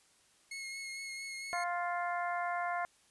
sawtooth tone with vibrato, 2169 Hz, C#7, 38 cents flat, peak -37 dBFS, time 0.51-1.64 s, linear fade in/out 5 ms, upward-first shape triangle, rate 4.4 Hz, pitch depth 22 cents each way
harmonic tone, 350.2 Hz, F4, 5 cents sharp, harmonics 2 / 3 / 4 / 5 / 6, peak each -35 / -39 / -41 / -43 / -45 dBFS, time 1.53-2.85 s, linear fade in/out 0 ms
effects white hiss -67 dBFS RMS until 3.1 s + resampled to 24000 Hz

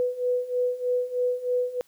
sine beating tone pair, 493.9 / 497.1 Hz, B4 / B4, 0 / +11 cents, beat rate 3.2 Hz, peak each -28 / -25 dBFS, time 0-1.81 s, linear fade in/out 0 ms, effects white hiss -62 dBFS RMS until 1.87 s

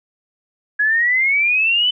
sine exponential sweep, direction up, 1668 to 3039 Hz, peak -13 dBFS, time 0.79-1.91 s, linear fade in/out 10 ms, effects none

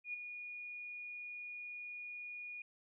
sine tone with ADSR envelope, 2446 Hz, D#7, 30 cents flat, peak -37 dBFS, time 0.04-2.62 s, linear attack 96 ms, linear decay 13 ms, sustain -7 dB, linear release 3 ms, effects none

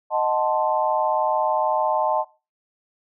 sine chord, D# diminished seventh, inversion none, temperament equal, 622.3 / 740 / 880 / 1046.5 Hz, D#5 / F#5 / A5 / C6, 0 / 0 / 0 / 0 cents, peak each -23 / -26 / -22 / -27 dBFS, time 0.1-2.25 s, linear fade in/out 50 ms, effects noise-tail reverb RT60 0.3 s tail -20 dB re dry

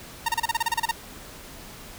sawtooth tone bursts, 922 Hz, A#5, 19 cents flat, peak -17 dBFS, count 12, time 0.26-0.913 s, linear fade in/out 5 ms, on 26 ms, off 31 ms, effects pink hiss -43 dBFS RMS until 1.98 s

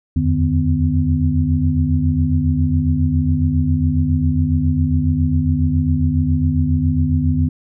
sine tone cluster, 80.9 / 88.2 / 149.9 / 252.9 Hz, E2 / F2 / D3 / B3, -32 / +18 / +36 / +41 cents, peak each -19 dBFS, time 0.16-7.49 s, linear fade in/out 5 ms, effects none

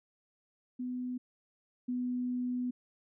sine tone pair in turn, 250 / 248.3 Hz, B3 / B3, +21 / +9 cents, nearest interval unison, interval 12 cents, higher first, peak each -34 / -31 dBFS, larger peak second, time 0.79-1.18 / 1.88-2.71 s, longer second, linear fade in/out 10 ms, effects none

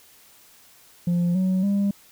sine tone with pitch steps, 174.3 / 186.81 / 200.2 Hz, F3 / F#3 / G3, -3 / +17 / +37 cents, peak -16 dBFS, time 1.07-1.91 s, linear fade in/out 5 ms, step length 280 ms, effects tanh soft clip ceiling -18 dBFS + white hiss -53 dBFS RMS until 2.11 s

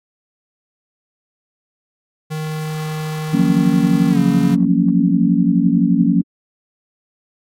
square tone with pitch glide, 155.56 to 141.01 Hz, D#3 to C#3, 0 to +30 cents, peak -22 dBFS, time 2.3-4.56 s, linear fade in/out 20 ms, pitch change -170 cents, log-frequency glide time 4.1-4.19 s
sine chord, Gb major seventh, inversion third, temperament just, 173.43 / 185 / 231.2 / 277.5 Hz, F3 / Gb3 / Bb3 / Db4, -12 / 0 / -14 / +2 cents, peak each -17 dBFS, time 3.33-6.22 s, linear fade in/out 10 ms
effects AAC 48 kbps

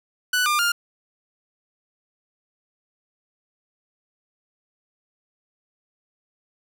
sawtooth tone with pitch steps, 1487 / 1200 / 1406 Hz, F#6 / D6 / F6, +8 / +37 / +11 cents, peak -15 dBFS, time 0.33-0.72 s, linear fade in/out 5 ms, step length 130 ms, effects none

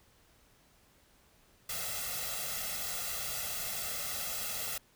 white noise with comb filter, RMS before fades -37 dBFS, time 1.69-4.78 s, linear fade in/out 5 ms, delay 1.5 ms, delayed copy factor +0.95, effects pink hiss -65 dBFS RMS until 4.95 s

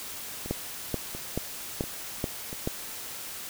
two click trains, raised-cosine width 2 ms, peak -24 / -14 dBFS, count 4 / 6, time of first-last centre 0.46-2.529 / 0.51-2.675 s, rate 1.45 / 2.31 Hz, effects white hiss -39 dBFS RMS until 3.49 s

